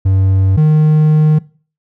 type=tone pair in turn; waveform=triangle; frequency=95.8 / 153.89 Hz; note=G2 / D#3; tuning=-39 / -19 cents; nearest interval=minor sixth; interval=820 cents; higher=second; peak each=-6 / -4 dBFS; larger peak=second; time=0.05-0.57 / 0.57-1.39 s; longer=second; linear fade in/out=10 ms; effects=noise-tail reverb RT60 0.4 s tail -21 dB re dry